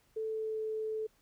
sine tone with pitch glide, 440 to 436.2 Hz, A4 to A4, 0 to -15 cents, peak -33 dBFS, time 0.16-1.07 s, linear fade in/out 10 ms, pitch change -15 cents, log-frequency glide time 0.26-0.62 s, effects pink hiss -70 dBFS RMS until 1.21 s

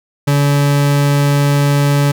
40% pulse tone, 143 Hz, D3, 46 cents flat, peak -9 dBFS, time 0.27-2.12 s, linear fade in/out 10 ms, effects none

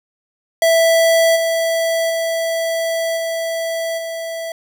square tone with level steps, 659.3 Hz, E5, in tune, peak -11 / -16 / -18 / -20 / -24 dBFS, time 0.62-4.52 s, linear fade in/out 2 ms, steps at 1.35 / 2.09 / 3.16 / 3.97 s, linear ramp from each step 20 ms, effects none

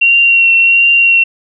sine tone with vibrato, 2744 Hz, F7, 31 cents flat, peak -5 dBFS, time 0.01-1.24 s, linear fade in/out 10 ms, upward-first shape triangle, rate 1.4 Hz, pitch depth 21 cents each way, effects none

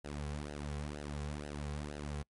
sawtooth tone with flanger, 73.42 Hz, D2, in tune, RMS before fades -41 dBFS, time 0.04-2.23 s, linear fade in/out 10 ms, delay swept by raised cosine 0.86 to 3.36 ms, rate 2.1 Hz, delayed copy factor -0.8, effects noise-tail reverb RT60 0.1 s tail -26 dB re dry + MP3 48 kbps

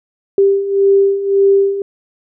sine beating tone pair, 393.4 / 395.2 Hz, G4 / G4, +6 / +14 cents, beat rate 1.8 Hz, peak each -15 / -10 dBFS, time 0.38-1.82 s, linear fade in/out 2 ms, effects none

